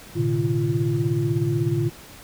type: tone cluster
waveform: sine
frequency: 112.8 / 129.2 / 148.9 / 343.8 Hz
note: A2 / C3 / D3 / F4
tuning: +44 / -21 / +24 / -27 cents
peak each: -25 dBFS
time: 0.15-1.9 s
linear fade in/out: 20 ms
effects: pink hiss -44 dBFS RMS until 2.23 s